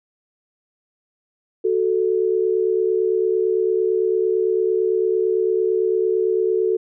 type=tone pair together; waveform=sine; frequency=371.1 / 440 Hz; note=F#4 / A4; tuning=+5 / 0 cents; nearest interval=minor third; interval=295 cents; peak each=-19 dBFS; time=1.64-6.77 s; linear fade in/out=10 ms; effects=none